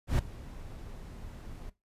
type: noise with ADSR envelope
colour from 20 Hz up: brown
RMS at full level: -24 dBFS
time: 0.07-1.7 s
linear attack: 120 ms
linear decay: 4 ms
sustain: -20 dB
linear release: 8 ms
effects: noise-tail reverb RT60 0.2 s tail -17 dB re dry + resampled to 32000 Hz